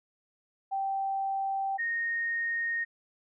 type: tone pair in turn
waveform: sine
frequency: 780 / 1855.2 Hz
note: G5 / A#6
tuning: -9 / -9 cents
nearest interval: octave + minor third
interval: 1500 cents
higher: second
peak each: -28 dBFS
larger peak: neither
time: 0.71-1.78 / 1.78-2.85 s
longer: neither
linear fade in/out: 20 ms
effects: none